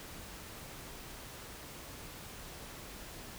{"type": "silence", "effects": ["pink hiss -48 dBFS RMS until 3.38 s"]}